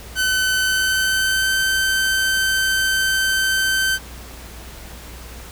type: tone with pitch glide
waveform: sawtooth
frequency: 1520 to 1544.8 Hz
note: F#6 to G6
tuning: +46 to -26 cents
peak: -13 dBFS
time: 0.15-3.99 s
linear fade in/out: 50 ms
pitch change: +28 cents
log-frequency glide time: 0.6-1.56 s
effects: added 60 Hz sine -37 dBFS peak until 5.51 s + pink hiss -39 dBFS RMS until 5.51 s